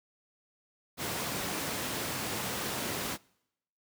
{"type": "high-pass noise", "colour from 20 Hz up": "pink", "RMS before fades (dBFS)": -35, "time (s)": [0.97, 3.18], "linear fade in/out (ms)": 50, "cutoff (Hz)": 140, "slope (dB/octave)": 12, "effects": ["noise-tail reverb RT60 0.8 s tail -25 dB re dry"]}